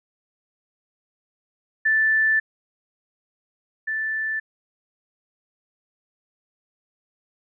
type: tone pair in turn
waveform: sine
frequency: 1760 / 1760 Hz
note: A6 / A6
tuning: 0 / 0 cents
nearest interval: unison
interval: 0 cents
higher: neither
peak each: -16 / -23 dBFS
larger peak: first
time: 1.85-2.4 / 3.87-4.4 s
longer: first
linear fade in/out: 10 ms
effects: none